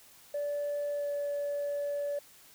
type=tone with pitch glide; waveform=sine; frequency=580 to 575.3 Hz; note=D5 to D5; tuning=-22 to -36 cents; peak=-29 dBFS; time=0.34-2.19 s; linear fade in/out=5 ms; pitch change=-14 cents; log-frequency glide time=0.91-1.1 s; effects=tanh soft clip ceiling -28 dBFS + white hiss -57 dBFS RMS until 2.54 s

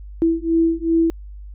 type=beating tone pair; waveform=sine; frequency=328.6 / 331.2 Hz; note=E4 / E4; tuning=-5 / +8 cents; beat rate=2.6 Hz; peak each=-18 dBFS; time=0.22-1.1 s; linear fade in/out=0 ms; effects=added 50 Hz sine -33 dBFS peak until 1.54 s

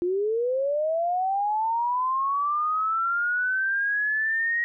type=linear sweep; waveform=sine; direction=up; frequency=343.5 to 1893 Hz; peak=-22 dBFS; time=0.02-4.64 s; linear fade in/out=0 ms; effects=none

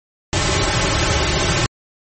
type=noise with comb filter; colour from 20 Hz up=pink; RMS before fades=-17 dBFS; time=0.33-1.66 s; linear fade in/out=0 ms; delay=4.2 ms; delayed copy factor=-0.9; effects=MP3 32 kbps

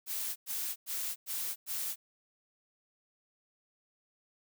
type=noise bursts; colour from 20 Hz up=blue; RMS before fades=-36 dBFS; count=5; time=0.06-1.96 s; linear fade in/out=50 ms; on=300 ms; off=100 ms; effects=none

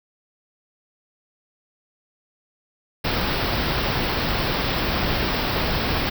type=band-stop noise; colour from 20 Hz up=pink; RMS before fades=-23 dBFS; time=3.04-6.1 s; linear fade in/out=10 ms; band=5400 to 15000 Hz; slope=96 dB/octave; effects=none

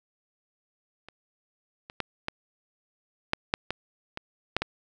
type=clicks; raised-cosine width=0.3 ms; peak=-28 / -25 / -12 / -13 / -7 / -6 / -13 / -18 / -8 / -12 dBFS; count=10; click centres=1.086 / 1.899 / 2.003 / 2.284 / 3.334 / 3.539 / 3.706 / 4.174 / 4.566 / 4.62 s; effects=none

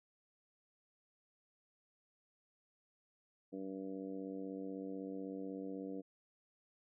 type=harmonic tone; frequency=96.1 Hz; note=G2; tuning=34 cents flat; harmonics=2 / 3 / 4 / 5 / 6 / 7; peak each=-49 / -44 / -52 / -48 / -58 / -58 dBFS; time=3.52-6.02 s; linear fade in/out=20 ms; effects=none

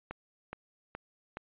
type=click train; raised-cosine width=0.5 ms; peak=-24 dBFS; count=4; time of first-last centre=0.11-1.371 s; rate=2.38 Hz; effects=resampled to 8000 Hz

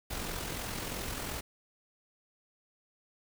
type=noise with amplitude modulation; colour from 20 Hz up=pink; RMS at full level=-36 dBFS; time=0.1-1.41 s; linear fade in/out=10 ms; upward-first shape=sine; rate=42.9 Hz; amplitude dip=40%; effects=none

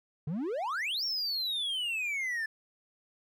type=exponential two-way sweep; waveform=triangle; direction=up then down; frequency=138 to 5588 to 1736 Hz; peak=-29 dBFS; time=0.27-2.46 s; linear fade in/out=5 ms; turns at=1.04 s; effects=none

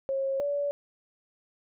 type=tone pair in turn; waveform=sine; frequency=541 / 573.2 Hz; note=C#5 / D5; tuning=-42 / -42 cents; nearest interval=minor second; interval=100 cents; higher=second; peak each=-26 dBFS; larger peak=neither; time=0.09-0.4 / 0.4-0.71 s; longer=neither; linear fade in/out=0 ms; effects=none

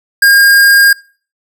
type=tone; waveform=square; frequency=1617 Hz; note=G#6; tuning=47 cents flat; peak=-4 dBFS; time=0.22-0.93 s; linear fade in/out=5 ms; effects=noise-tail reverb RT60 0.4 s tail -23 dB re dry

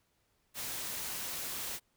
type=noise; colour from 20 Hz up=white; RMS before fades=-39 dBFS; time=0.54-1.8 s; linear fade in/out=50 ms; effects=pink hiss -75 dBFS RMS until 1.96 s

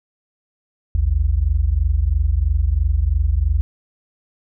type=tone pair together; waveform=sine; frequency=55.58 / 78.6 Hz; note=A1 / D#2; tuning=+18 / +18 cents; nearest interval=tritone; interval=600 cents; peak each=-17 dBFS; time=0.95-3.61 s; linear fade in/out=0 ms; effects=none

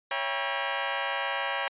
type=chord; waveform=15% pulse; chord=C# diminished seventh; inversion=none; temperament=just; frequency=554.4 / 665.2 / 798.3 / 957.9 Hz; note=C#5 / E5 / G5 / Bb5; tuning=0 / +16 / +31 / +47 cents; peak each=-27 / -31 / -26 / -26 dBFS; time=0.11-1.68 s; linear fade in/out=2 ms; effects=resampled to 8000 Hz

